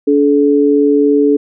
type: tone pair together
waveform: sine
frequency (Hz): 287.2 / 430.3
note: D4 / A4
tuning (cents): -39 / -39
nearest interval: perfect fifth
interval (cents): 700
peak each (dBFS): -10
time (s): 0.07-1.37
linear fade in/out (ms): 10
effects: none